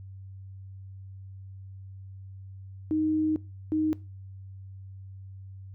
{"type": "tone pair in turn", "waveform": "sine", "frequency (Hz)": [311.1, 311.1], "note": ["D#4", "D#4"], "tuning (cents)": [0, 0], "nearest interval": "unison", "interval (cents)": 0, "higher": "neither", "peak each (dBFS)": -23, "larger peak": "neither", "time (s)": [[2.91, 3.36], [3.72, 3.93]], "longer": "first", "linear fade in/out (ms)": 0, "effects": ["noise-tail reverb RT60 0.3 s tail -21 dB re dry", "added 96 Hz sine -41 dBFS peak until 5.74 s"]}